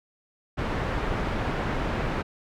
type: low-pass noise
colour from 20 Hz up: pink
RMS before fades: -28 dBFS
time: 0.57-2.23 s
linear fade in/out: 20 ms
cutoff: 1900 Hz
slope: 12 dB/octave
effects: none